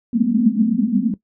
pink band-pass noise, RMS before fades -17 dBFS, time 0.13-1.14 s, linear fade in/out 2 ms, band 200 to 250 Hz, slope 96 dB/octave, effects noise-tail reverb RT60 0.1 s tail -17 dB re dry

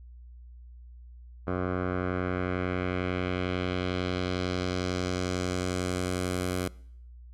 10% pulse tone with low-pass filter sweep, 91.1 Hz, F#2, 26 cents flat, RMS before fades -30 dBFS, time 1.47-6.68 s, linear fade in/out 5 ms, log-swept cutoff 1200 to 12000 Hz, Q 1.5, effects noise-tail reverb RT60 0.7 s tail -23 dB re dry + added 60 Hz sine -45 dBFS peak until 7.33 s

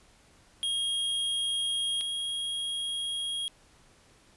square tone pair in turn, 3259 / 3275 Hz, G#7 / G#7, -33 / -25 cents, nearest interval unison, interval 8 cents, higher second, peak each -28 / -31 dBFS, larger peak first, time 0.63-2.01 / 2.01-3.48 s, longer second, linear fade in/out 0 ms, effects pink hiss -60 dBFS RMS until 4.36 s + resampled to 24000 Hz

